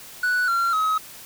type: tone with pitch steps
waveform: triangle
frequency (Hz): 1480 / 1372.9 / 1273.6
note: F#6 / F6 / D#6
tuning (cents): 0 / -30 / +40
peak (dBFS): -17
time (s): 0.23-0.98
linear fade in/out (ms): 5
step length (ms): 250
effects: white hiss -42 dBFS RMS until 1.25 s